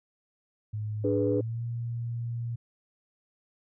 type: tone with pitch glide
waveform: sine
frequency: 106.7 to 117.71 Hz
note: G#2 to A#2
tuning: +47 to +17 cents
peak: -30 dBFS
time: 0.73-2.56 s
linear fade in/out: 10 ms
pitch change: +170 cents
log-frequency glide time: 1.21-1.63 s
type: chord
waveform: sine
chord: G# diminished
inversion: second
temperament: equal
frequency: 293.7 / 415.3 / 493.9 Hz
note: D4 / G#4 / B4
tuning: 0 / 0 / 0 cents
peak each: -28 dBFS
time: 1.04-1.41 s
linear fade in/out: 5 ms
effects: tanh soft clip ceiling -13 dBFS